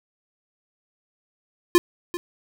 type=tone with echo; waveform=square; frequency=349.5 Hz; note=F4; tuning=1 cent sharp; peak=-12 dBFS; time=1.75-1.78 s; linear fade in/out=0 ms; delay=390 ms; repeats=1; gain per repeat=-15 dB; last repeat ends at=2.17 s; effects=none